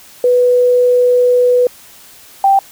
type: tone pair in turn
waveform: sine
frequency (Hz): 493.9 / 784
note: B4 / G5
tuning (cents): 0 / 0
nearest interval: minor sixth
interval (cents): 800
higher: second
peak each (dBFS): -7 / -6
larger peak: second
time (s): 0.24-1.67 / 2.44-2.59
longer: first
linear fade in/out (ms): 2
effects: white hiss -40 dBFS RMS until 2.71 s